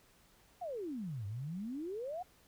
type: exponential two-way sweep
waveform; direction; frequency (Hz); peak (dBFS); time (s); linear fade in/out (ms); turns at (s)
sine; down then up; 755 to 96.4 to 755; -38; 0.61-2.23; 10; 1.26
effects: pink hiss -66 dBFS RMS until 2.47 s